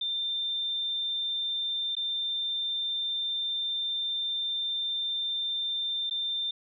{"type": "tone with dropouts", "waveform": "sine", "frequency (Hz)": 3585, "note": "A7", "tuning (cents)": 32, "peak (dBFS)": -28, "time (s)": [0.01, 6.51], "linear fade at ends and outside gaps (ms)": 5, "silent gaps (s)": [[1.953, 1.966], [6.098, 6.109]], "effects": []}